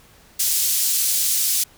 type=band-pass noise; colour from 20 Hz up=white; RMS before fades=-20 dBFS; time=0.39-1.64 s; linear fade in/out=10 ms; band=4800 to 15000 Hz; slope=12 dB/octave; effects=pink hiss -51 dBFS RMS until 1.77 s